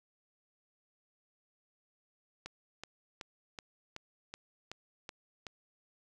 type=click train; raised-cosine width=0.2 ms; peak=-25 dBFS; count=9; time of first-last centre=2.46-5.468 s; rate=2.66 Hz; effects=none